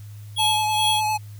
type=tone with tremolo; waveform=square; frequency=3322 Hz; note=G#7; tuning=in tune; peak=-19 dBFS; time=0.36-1.01 s; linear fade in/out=20 ms; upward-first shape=triangle; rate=2.4 Hz; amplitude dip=95%
type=tone with vibrato; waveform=square; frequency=856 Hz; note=A5; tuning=48 cents flat; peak=-21 dBFS; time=0.38-1.18 s; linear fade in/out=20 ms; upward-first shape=triangle; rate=9.9 Hz; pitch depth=26 cents each way
effects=added 104 Hz sine -36 dBFS peak until 1.39 s + white hiss -54 dBFS RMS until 1.39 s